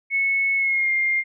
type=tone with pitch glide; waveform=sine; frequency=2200 to 2115 Hz; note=C#7 to C7; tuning=-14 to +18 cents; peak=-18 dBFS; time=0.1-1.24 s; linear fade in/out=50 ms; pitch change=-68 cents; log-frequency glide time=0.56-0.91 s; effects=none